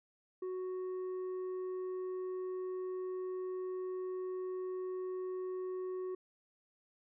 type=tone with tanh clipping; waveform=triangle; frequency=370 Hz; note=F#4; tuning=in tune; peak=-38 dBFS; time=0.42-6.15 s; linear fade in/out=5 ms; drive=9 dB; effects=none